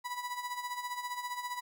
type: tone with tremolo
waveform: 35% pulse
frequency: 983 Hz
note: B5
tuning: 8 cents flat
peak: -32 dBFS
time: 0.04-1.61 s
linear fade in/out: 20 ms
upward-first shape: sine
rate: 15 Hz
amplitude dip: 65%
effects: none